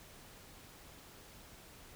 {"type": "silence", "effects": ["pink hiss -56 dBFS RMS until 1.95 s"]}